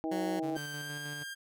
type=harmonic tone; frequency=160 Hz; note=D#3; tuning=49 cents sharp; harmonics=2 / 3 / 4 / 5; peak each=-33 / -42 / -40 / -40 dBFS; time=0.04-0.57 s; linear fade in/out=0 ms
type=tone; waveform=15% pulse; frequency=185 Hz; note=F#3; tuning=in tune; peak=-29 dBFS; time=0.11-0.4 s; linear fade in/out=10 ms
type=tone with tremolo; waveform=sawtooth; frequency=146.83 Hz; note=D3; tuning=in tune; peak=-37 dBFS; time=0.42-1.24 s; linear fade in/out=20 ms; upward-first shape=square; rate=6.3 Hz; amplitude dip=35%
type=tone with pitch glide; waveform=sawtooth; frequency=1568 to 1602.8 Hz; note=G6 to G6; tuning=0 to +38 cents; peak=-36 dBFS; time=0.55-1.35 s; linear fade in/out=20 ms; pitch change=+38 cents; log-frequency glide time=0.76-0.96 s
effects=none